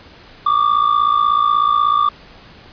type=ring-modulated tone; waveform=triangle; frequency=1174.7 Hz; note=D6; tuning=in tune; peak=-7 dBFS; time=0.46-2.09 s; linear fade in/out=5 ms; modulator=28.2 Hz; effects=pink hiss -42 dBFS RMS until 2.72 s + resampled to 11025 Hz